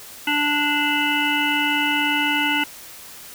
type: harmonic tone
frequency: 293.7 Hz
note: D4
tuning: in tune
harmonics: 1 / 3 / 5 / 7 / 9 / 10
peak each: -25 / -25 / -25 / -25 / -25 / -25 dBFS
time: 0.27-2.64 s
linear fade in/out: 5 ms
effects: white hiss -40 dBFS RMS until 3.34 s